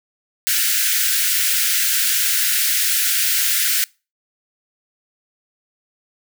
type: high-pass noise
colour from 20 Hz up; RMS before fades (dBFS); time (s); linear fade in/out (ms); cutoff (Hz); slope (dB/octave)
white; -18; 0.47-3.84; 0; 1400; 96
effects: noise-tail reverb RT60 0.3 s tail -25 dB re dry